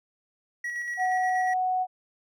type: tone with tremolo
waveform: triangle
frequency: 1921 Hz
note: B6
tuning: 48 cents flat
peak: -27 dBFS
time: 0.64-1.54 s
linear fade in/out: 5 ms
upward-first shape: square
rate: 8.4 Hz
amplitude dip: 30%
type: tone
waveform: sine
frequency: 740 Hz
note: F#5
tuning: in tune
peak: -23 dBFS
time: 0.97-1.87 s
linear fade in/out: 50 ms
effects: none